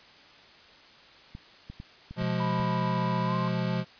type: clicks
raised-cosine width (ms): 5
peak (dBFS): -28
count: 6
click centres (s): 1.351 / 1.7 / 1.801 / 2.11 / 2.222 / 2.6
type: chord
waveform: square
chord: F diminished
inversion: second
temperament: just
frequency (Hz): 125.72 / 174.61 / 209.5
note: Cb3 / F3 / Ab3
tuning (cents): +31 / 0 / +15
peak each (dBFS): -32 / -30 / -35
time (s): 2.16-3.85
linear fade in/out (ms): 50
type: tone with pitch glide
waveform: sine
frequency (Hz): 987.8 to 1045.9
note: B5 to C6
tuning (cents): 0 to -1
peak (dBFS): -31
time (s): 2.4-3.48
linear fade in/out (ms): 0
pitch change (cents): +99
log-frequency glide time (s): 3.25-3.35
effects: white hiss -53 dBFS RMS until 3.99 s + resampled to 11025 Hz